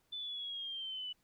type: linear sweep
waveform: sine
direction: down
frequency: 3520 to 2960 Hz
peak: -39 dBFS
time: 0.12-1.13 s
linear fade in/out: 10 ms
effects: pink hiss -75 dBFS RMS until 1.23 s